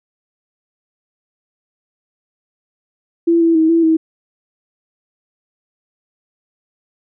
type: tone with pitch steps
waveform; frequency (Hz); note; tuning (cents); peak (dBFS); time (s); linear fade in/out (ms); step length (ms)
sine; 336.5 / 331.5 / 319.3 / 332.3 / 321; E4 / E4 / D#4 / E4 / E4; +36 / +10 / +45 / +14 / -46; -9; 3.27-3.97; 10; 140
effects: none